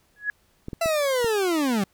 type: tone with exponential growth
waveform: sine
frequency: 1679 Hz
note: G#6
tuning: 18 cents sharp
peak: -19 dBFS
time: 0.16-0.3 s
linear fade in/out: 1 ms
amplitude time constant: 30 ms
type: clicks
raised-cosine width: 3 ms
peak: -20 dBFS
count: 4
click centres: 0.684 / 0.732 / 0.859 / 1.245 s
type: linear sweep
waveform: 40% pulse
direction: down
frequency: 677 to 185.6 Hz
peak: -20 dBFS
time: 0.81-1.84 s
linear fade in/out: 5 ms
effects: pink hiss -64 dBFS RMS until 1.93 s